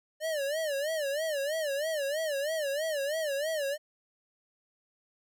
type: tone with vibrato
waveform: square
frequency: 596 Hz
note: D5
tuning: 25 cents sharp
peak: -30 dBFS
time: 0.2-3.78 s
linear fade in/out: 50 ms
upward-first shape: sine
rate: 3.1 Hz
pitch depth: 150 cents each way
effects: none